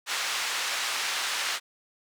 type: band-pass noise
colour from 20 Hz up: pink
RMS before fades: -30 dBFS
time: 0.06-1.6 s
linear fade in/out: 50 ms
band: 1300 to 6900 Hz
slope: 12 dB/octave
effects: none